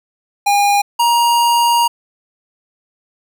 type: tone pair in turn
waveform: square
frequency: 812 / 944 Hz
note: G#5 / A#5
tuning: -39 / +22 cents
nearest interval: minor third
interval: 261 cents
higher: second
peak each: -11 / -11 dBFS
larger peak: neither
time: 0.46-0.82 / 0.99-1.88 s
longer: second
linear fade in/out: 10 ms
effects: none